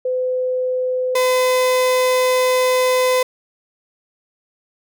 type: tone pair in turn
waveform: sine / 35% pulse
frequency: 508 / 508 Hz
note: B4 / B4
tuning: +49 / +49 cents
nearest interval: unison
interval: 0 cents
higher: neither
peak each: -17 / -12 dBFS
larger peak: second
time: 0.05-1.15 / 1.15-3.23 s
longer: second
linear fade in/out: 5 ms
effects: none